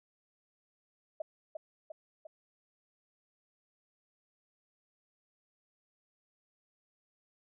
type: tone with echo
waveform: sine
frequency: 627 Hz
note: D#5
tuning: 13 cents sharp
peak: -33 dBFS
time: 1.2-1.22 s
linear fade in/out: 5 ms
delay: 350 ms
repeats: 3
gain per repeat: -4 dB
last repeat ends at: 2.27 s
effects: none